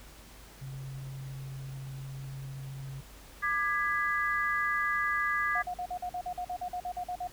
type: tone with pitch glide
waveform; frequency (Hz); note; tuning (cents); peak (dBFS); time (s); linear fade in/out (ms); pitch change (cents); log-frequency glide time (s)
sine; 134.2 to 135.06; C3 to C#3; +44 to -45; -38; 0.61-3.01; 10; +11; 1.6-2.34
type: chord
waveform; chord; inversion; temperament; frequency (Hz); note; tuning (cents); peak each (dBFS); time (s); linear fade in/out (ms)
sine; G# diminished; second; just; 1196.1 / 1661.2 / 1993.5; D6 / G#6 / B6; +31 / 0 / +16; -31 / -30 / -34; 3.42-5.63; 20
type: tone bursts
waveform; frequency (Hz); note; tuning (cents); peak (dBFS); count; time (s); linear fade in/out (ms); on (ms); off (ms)
sine; 720; F#5; -47; -32; 15; 5.55-7.274; 5; 72; 46
effects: added 50 Hz sine -53 dBFS peak until 7.32 s + pink hiss -53 dBFS RMS until 7.32 s